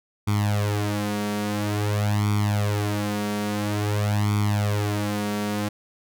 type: tone with flanger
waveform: sawtooth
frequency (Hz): 103.83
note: G#2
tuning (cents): 0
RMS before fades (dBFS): -24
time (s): 0.27-5.69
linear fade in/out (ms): 10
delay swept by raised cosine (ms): 0.87 to 4.37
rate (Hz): 0.49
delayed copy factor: +1
effects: none